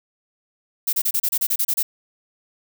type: noise bursts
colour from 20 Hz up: violet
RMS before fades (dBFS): -20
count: 11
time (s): 0.87-1.83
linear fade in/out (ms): 10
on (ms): 60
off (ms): 30
effects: none